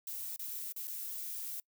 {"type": "noise with dropouts", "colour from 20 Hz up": "violet", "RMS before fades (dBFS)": -41, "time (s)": [0.07, 1.6], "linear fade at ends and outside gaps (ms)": 2, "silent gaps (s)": [[0.362, 0.393], [0.723, 0.762], [0.872, 0.877]], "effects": ["noise-tail reverb RT60 0.1 s tail -25 dB re dry"]}